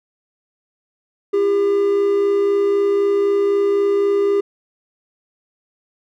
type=tone pair together; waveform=triangle; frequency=337.7 / 401.6 Hz; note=E4 / G4; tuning=+42 / +42 cents; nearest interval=minor third; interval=300 cents; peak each=-23 / -12 dBFS; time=1.33-4.41 s; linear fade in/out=10 ms; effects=none